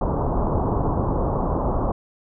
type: low-pass noise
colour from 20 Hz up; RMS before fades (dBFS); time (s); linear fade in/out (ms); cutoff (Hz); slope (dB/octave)
pink; -22; 0.01-1.92; 5; 1100; 48
effects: none